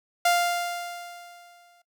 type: tone with exponential decay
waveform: sawtooth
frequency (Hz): 698.5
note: F5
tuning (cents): 0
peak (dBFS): -14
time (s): 0.25-1.82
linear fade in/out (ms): 5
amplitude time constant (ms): 340
effects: noise-tail reverb RT60 0.1 s tail -18 dB re dry